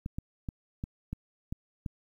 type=clicks; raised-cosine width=5 ms; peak=-22 dBFS; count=7; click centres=0.061 / 0.185 / 0.488 / 0.839 / 1.13 / 1.525 / 1.862 s; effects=10-bit